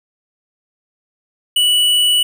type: tone with tanh clipping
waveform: sine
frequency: 2951 Hz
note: F#7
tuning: 5 cents flat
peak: -12 dBFS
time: 1.56-2.23 s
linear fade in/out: 5 ms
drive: 16 dB
effects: none